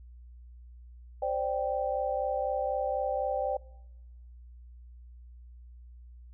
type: chord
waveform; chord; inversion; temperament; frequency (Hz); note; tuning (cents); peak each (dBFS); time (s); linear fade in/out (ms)
sine; C suspended second; none; equal; 523.3 / 587.3 / 784; C5 / D5 / G5; 0 / 0 / 0; -32; 1.22-3.57; 5
effects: noise-tail reverb RT60 1.0 s tail -24 dB re dry + added 60 Hz sine -47 dBFS peak until 6.33 s